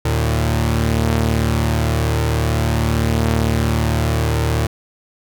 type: tone pair together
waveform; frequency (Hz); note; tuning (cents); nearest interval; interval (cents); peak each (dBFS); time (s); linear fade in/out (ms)
sawtooth; 75.58 / 113.6; D#2 / A#2; -50 / -44; perfect fifth; 706; -14; 0.05-4.67; 5
effects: none